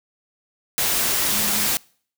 sine tone in noise, 207.7 Hz, G#3, in tune, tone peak -32 dBFS, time 1.32-1.67 s, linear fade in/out 0 ms, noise white, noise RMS -21 dBFS, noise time 0.78-1.77 s, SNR -14 dB, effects noise-tail reverb RT60 0.5 s tail -25 dB re dry

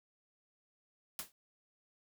white noise with exponential decay, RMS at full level -37 dBFS, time 1.19-1.32 s, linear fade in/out 1 ms, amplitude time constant 28 ms, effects none

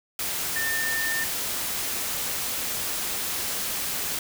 sine tone in noise, 1800 Hz, A6, 39 cents sharp, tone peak -26 dBFS, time 0.56-1.24 s, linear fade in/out 2 ms, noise white, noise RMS -29 dBFS, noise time 0.19-4.19 s, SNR 0 dB, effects none

